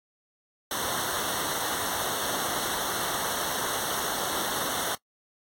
pink noise with comb filter, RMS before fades -30 dBFS, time 0.71-4.95 s, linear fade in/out 2 ms, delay 0.41 ms, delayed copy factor -1, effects noise-tail reverb RT60 0.1 s tail -22 dB re dry + AAC 64 kbps

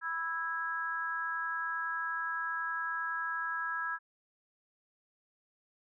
harmonic tone, 329.6 Hz, E4, in tune, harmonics 3 / 4 / 5, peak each -41 / -37 / -35 dBFS, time 0.01-3.99 s, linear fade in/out 50 ms, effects none

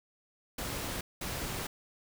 pink noise bursts at uneven times, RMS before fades -37 dBFS, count 2, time 0.58-1.01 / 1.21-1.67 s, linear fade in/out 5 ms, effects none

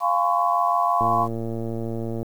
sine chord, Db major seventh, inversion first, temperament equal with one note detuned, 698.5 / 830.6 / 1022.6 / 1108.7 Hz, F5 / Ab5 / C6 / Db6, 0 / 0 / -40 / 0 cents, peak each -22 / -28 / -23 / -23 dBFS, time 0-1.28 s, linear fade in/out 50 ms
click train, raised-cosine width 2 ms, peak -17 dBFS, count 140, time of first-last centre 1.01-2.229 s, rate 114 Hz
effects 8-bit

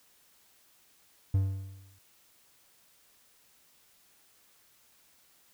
triangle tone with exponential decay, 96.5 Hz, G2, 27 cents flat, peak -19 dBFS, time 1.34-1.99 s, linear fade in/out 5 ms, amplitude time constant 140 ms, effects white hiss -64 dBFS RMS until 5.53 s

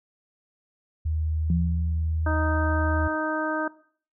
sine tone with pitch glide, 78.4 to 79.63 Hz, D#2 to D#2, +14 to +41 cents, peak -23 dBFS, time 1.05-3.08 s, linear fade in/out 10 ms, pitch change +27 cents, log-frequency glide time 1.28-2.21 s
sine tone with exponential decay, 169.8 Hz, F3, 48 cents flat, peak -20 dBFS, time 1.5-2.47 s, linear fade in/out 2 ms, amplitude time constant 210 ms
harmonic tone, 311.1 Hz, D#4, in tune, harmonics 1 / 2 / 3 / 4 / 5, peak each -30 / -30 / -32 / -33 / -31 dBFS, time 2.26-3.68 s, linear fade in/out 5 ms
effects noise-tail reverb RT60 0.5 s tail -19 dB re dry

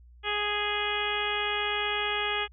harmonic tone, 415.3 Hz, G#4, in tune, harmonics 1 / 2 / 3 / 4 / 5 / 6 / 7 / 8, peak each -35 / -35 / -35 / -35 / -35 / -35 / -35 / -35 dBFS, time 0.23-2.48 s, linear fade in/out 50 ms, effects added 60 Hz sine -50 dBFS peak until 2.52 s

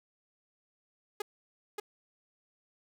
sawtooth tone with echo, 415.3 Hz, G#4, in tune, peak -28 dBFS, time 1.2-1.22 s, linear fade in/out 5 ms, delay 580 ms, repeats 1, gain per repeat -3 dB, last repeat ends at 1.8 s, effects none

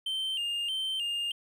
triangle tone with vibrato, 2960 Hz, F#7, in tune, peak -28 dBFS, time 0.06-1.32 s, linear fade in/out 5 ms, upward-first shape square, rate 1.6 Hz, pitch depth 85 cents each way, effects none

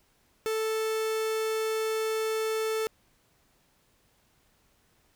45% pulse tone, 440 Hz, A4, in tune, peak -27 dBFS, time 0.46-2.87 s, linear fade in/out 0 ms, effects pink hiss -67 dBFS RMS until 5.15 s

